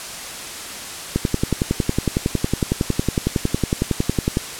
click train, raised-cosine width 3 ms, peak -4 dBFS, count 36, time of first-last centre 1.16-4.371 s, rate 10.9 Hz, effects white hiss -31 dBFS RMS until 4.59 s + low-pass 10000 Hz 12 dB/octave

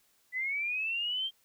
sine linear sweep, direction up, 1975.5 to 3188 Hz, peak -30 dBFS, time 0.32-1.31 s, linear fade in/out 50 ms, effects white hiss -69 dBFS RMS until 1.44 s

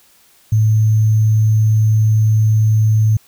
sine tone with sample-and-hold, 108.9 Hz, A2, 17 cents flat, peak -9 dBFS, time 0.52-3.17 s, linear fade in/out 5 ms, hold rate 6300 Hz, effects white hiss -51 dBFS RMS until 3.27 s

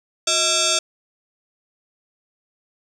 sine tone with frequency modulation, 1359 Hz, F6, 48 cents flat, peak -16 dBFS, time 0.27-0.79 s, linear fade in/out 5 ms, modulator 998 Hz, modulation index 6.6, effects 8-bit

